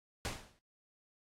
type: noise with exponential decay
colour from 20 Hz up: pink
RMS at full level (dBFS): -35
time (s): 0.25-0.59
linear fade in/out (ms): 0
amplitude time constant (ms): 72
effects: low-pass 9000 Hz 12 dB/octave + AAC 48 kbps

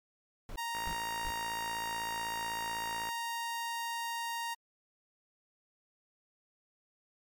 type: noise bursts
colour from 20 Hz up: brown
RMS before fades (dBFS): -41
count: 3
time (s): 0.49-1.311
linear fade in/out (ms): 0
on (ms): 67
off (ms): 310
type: tone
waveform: sawtooth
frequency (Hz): 932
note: A#5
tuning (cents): -1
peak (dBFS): -31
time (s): 0.57-4.55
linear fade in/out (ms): 20
type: click train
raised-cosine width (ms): 0.5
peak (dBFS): -28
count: 132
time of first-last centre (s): 0.75-3.089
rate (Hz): 56
effects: MP3 96 kbps

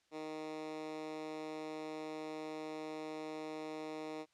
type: tone with high-pass filter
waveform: 10% pulse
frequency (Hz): 155.56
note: D#3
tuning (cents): 0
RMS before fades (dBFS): -44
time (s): 0.11-4.26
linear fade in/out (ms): 50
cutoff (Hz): 340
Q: 2.1
effects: white hiss -75 dBFS RMS until 4.33 s + low-pass 6000 Hz 12 dB/octave

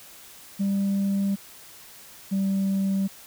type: tone pair in turn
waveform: sine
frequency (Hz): 197.6 / 194.43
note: G3 / G3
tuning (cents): +14 / -14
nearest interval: unison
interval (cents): 28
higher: first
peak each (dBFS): -19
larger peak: neither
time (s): 0.59-1.36 / 2.31-3.08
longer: neither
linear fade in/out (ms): 20
effects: tanh soft clip ceiling -20 dBFS + white hiss -47 dBFS RMS until 3.26 s

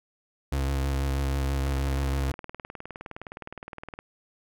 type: tone with vibrato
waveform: 35% pulse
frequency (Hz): 68.2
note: C#2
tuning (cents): -28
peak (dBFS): -23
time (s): 0.52-2.32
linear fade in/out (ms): 5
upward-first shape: sine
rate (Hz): 6.2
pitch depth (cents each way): 26
type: click train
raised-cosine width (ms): 0.5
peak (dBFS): -23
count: 46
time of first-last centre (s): 1.67-3.99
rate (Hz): 19.4
effects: none

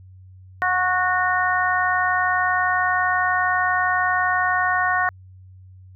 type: harmonic tone with a mistuned harmonic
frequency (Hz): 367.5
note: F#4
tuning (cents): -12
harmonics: 2 / 3 / 4 / 5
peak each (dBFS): -23 / -23 / -23 / -23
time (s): 0.62-5.09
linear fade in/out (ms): 0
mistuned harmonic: 2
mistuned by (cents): -16
effects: added 93 Hz sine -42 dBFS peak until 5.95 s

